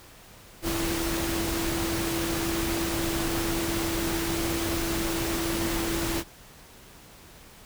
sine tone in noise, 333.3 Hz, E4, 19 cents sharp, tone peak -29 dBFS, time 0.62-6.24 s, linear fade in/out 50 ms, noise pink, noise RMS -30 dBFS, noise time 0.62-6.24 s, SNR -2 dB, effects pink hiss -50 dBFS RMS until 7.65 s

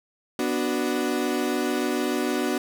35% pulse chord, B minor, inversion none, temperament equal, 246.9 / 293.7 / 370 Hz, B3 / D4 / F#4, 0 / 0 / 0 cents, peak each -26 dBFS, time 0.39-2.58 s, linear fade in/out 2 ms, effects none

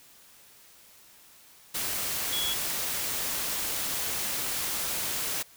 sine tone in noise, 3354 Hz, G#7, 16 cents sharp, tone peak -29 dBFS, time 2.32-2.54 s, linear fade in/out 10 ms, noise white, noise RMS -31 dBFS, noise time 1.74-5.43 s, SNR -1 dB, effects white hiss -55 dBFS RMS until 5.56 s

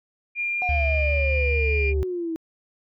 sine tone, 2401 Hz, D7, 38 cents sharp, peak -23 dBFS, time 0.35-1.94 s, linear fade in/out 50 ms
sine exponential sweep, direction down, 740 to 319.5 Hz, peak -25 dBFS, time 0.62-2.36 s, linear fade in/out 0 ms
sine tone with vibrato, 72.1 Hz, D2, 31 cents flat, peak -20 dBFS, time 0.69-2.03 s, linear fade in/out 0 ms, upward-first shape sine, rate 4.9 Hz, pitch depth 37 cents each way
effects tanh soft clip ceiling -12 dBFS

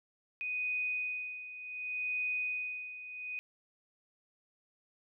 sine tone with tremolo, 2491 Hz, D#7, 1 cent sharp, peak -31 dBFS, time 0.41-3.39 s, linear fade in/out 0 ms, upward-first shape sine, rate 0.67 Hz, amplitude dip 75%, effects none

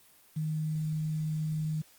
sine tone with quantisation, 155.56 Hz, D#3, in tune, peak -29 dBFS, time 0.36-1.82 s, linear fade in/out 10 ms, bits 9, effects white hiss -60 dBFS RMS until 1.98 s + Opus 24 kbps

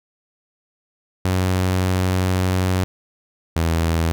sawtooth tone pair in turn, 92.5 / 82.41 Hz, F#2 / E2, 0 / 0 cents, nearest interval major second, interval 200 cents, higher first, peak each -13 dBFS, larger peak neither, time 1.25-2.84 / 3.56-4.12 s, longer first, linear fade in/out 0 ms, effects none

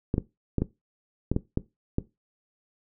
clicks, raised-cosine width 3 ms, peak -11 dBFS, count 8, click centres 0.141 / 0.181 / 0.583 / 0.62 / 1.316 / 1.364 / 1.574 / 1.984 s, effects noise-tail reverb RT60 0.2 s tail -17 dB re dry

